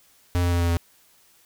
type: tone with pitch steps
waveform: square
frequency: 88.2 / 87.39 / 86.58 / 85.79 / 85 Hz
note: F2 / F2 / F2 / F2 / F2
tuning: +18 / +2 / -14 / -30 / -46 cents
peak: -20 dBFS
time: 0.35-0.77 s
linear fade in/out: 0 ms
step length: 84 ms
effects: white hiss -58 dBFS RMS until 1.45 s